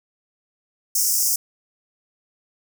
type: high-pass noise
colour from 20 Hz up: pink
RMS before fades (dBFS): -20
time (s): 0.95-1.36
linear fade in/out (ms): 5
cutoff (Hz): 5200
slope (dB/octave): 96
effects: none